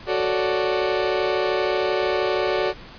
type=chord; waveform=35% pulse; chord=D major seventh; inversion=first; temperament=equal; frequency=370 / 440 / 554.4 / 587.3 Hz; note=F#4 / A4 / C#5 / D5; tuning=0 / 0 / 0 / 0 cents; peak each=-22 / -24 / -27 / -24 dBFS; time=0.06-2.74 s; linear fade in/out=50 ms; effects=pink hiss -42 dBFS RMS until 2.98 s + resampled to 11025 Hz